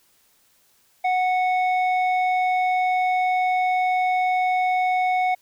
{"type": "tone with low-pass filter", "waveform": "square", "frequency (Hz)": 737, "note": "F#5", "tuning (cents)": -7, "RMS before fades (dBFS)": -21, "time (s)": [1.04, 5.35], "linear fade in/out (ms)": 10, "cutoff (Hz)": 1900, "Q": 1.7, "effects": ["white hiss -61 dBFS RMS until 5.41 s"]}